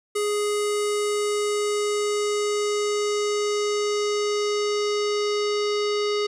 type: tone with low-pass filter sweep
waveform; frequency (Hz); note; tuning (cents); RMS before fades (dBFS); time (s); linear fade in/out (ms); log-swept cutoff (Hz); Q
square; 415.3; G#4; 0; -24; 0.15-6.27; 10; 9700 to 4800; 2.3
effects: none